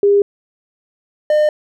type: tone pair in turn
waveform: sine / triangle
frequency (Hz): 404.1 / 605.3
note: G#4 / D#5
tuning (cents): -47 / -48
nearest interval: perfect fifth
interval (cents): 699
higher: second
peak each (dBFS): -8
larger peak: neither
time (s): 0.03-0.22 / 1.3-1.49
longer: neither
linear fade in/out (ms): 2
effects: none